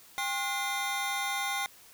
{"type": "tone cluster", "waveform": "square", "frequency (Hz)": [800, 1071, 1440, 2070, 3637], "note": ["G5", "C6", "F#6", "C7", "A#7"], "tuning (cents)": [35, 40, -47, -19, -43], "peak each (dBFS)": [-36, -39, -40, -35, -39], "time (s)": [0.18, 1.66], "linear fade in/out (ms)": 0, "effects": ["white hiss -55 dBFS RMS until 1.93 s"]}